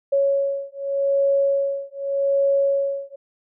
sine beating tone pair, 554.4 / 555.24 Hz, C#5 / C#5, 0 / +3 cents, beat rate 0.84 Hz, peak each -21 dBFS, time 0.12-3.16 s, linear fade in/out 10 ms, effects none

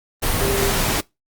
sine tone in noise, 397.1 Hz, G4, 22 cents sharp, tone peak -22 dBFS, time 0.41-0.71 s, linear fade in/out 10 ms, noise pink, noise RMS -20 dBFS, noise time 0.22-1.01 s, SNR -5 dB, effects noise-tail reverb RT60 0.2 s tail -23 dB re dry + Opus 32 kbps

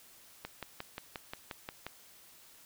click train, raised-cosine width 0.3 ms, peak -23 dBFS, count 9, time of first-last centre 0.45-1.866 s, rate 5.65 Hz, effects white hiss -58 dBFS RMS until 2.65 s

